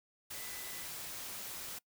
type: tone in noise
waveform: sine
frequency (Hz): 1999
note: B6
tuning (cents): +20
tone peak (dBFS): -53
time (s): 0.34-0.86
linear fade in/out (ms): 10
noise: white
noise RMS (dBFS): -44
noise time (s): 0.3-1.79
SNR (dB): -12
effects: noise-tail reverb RT60 0.1 s tail -23 dB re dry